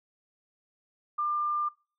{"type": "tone", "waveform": "sine", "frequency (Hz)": 1196, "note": "D6", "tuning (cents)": 31, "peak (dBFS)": -26, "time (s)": [1.18, 1.69], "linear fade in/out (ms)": 10, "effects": ["noise-tail reverb RT60 0.4 s tail -26 dB re dry"]}